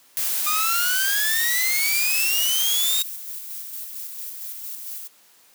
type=noise; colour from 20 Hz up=blue; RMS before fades=-24 dBFS; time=0.17-3.02 s; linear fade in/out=0 ms
type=exponential sweep; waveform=sawtooth; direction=up; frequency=1208 to 3795 Hz; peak=-19 dBFS; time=0.46-3.03 s; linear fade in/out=10 ms
type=noise with tremolo; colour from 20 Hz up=violet; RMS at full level=-33 dBFS; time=1.91-5.08 s; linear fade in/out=10 ms; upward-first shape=square; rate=4.4 Hz; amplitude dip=30%
effects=white hiss -55 dBFS RMS until 5.54 s + high-pass 200 Hz 12 dB/octave